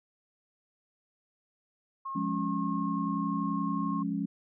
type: tone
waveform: sine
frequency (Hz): 1079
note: C#6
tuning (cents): -47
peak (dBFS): -34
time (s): 2.05-4.03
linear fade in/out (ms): 10
type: chord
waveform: sine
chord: Db major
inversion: first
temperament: equal with one note detuned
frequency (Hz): 176.24 / 207.7 / 277.2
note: F3 / Ab3 / Db4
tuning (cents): +16 / 0 / 0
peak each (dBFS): -34 / -33 / -33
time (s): 2.15-4.26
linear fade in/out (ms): 10
effects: none